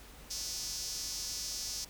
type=tone with high-pass filter; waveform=sawtooth; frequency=246.9 Hz; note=B3; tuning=in tune; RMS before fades=-39 dBFS; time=0.3-1.85 s; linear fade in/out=10 ms; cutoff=5400 Hz; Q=4.1; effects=added 50 Hz sine -54 dBFS peak until 1.89 s + pink hiss -54 dBFS RMS until 1.89 s